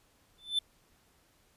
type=tone with exponential growth; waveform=triangle; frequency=3527 Hz; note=A7; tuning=3 cents sharp; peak=-22 dBFS; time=0.38-0.59 s; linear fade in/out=5 ms; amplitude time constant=44 ms; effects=pink hiss -67 dBFS RMS until 1.56 s + resampled to 32000 Hz